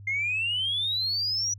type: exponential sweep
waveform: sine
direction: up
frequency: 2100 to 5920 Hz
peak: -24 dBFS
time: 0.07-1.54 s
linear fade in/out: 5 ms
effects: tanh soft clip ceiling -20 dBFS + added 100 Hz sine -42 dBFS peak until 1.58 s